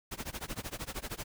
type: noise with tremolo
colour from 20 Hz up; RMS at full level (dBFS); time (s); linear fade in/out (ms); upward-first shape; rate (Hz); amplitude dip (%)
pink; -37; 0.11-1.24; 10; sine; 13; 95
effects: none